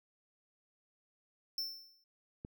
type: tone with exponential decay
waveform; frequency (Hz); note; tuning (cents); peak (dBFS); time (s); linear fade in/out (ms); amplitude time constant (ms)
square; 5360; E8; +28; -33; 1.58-2.04; 2; 100
type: click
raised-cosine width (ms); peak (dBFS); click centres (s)
3; -31; 2.449
effects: none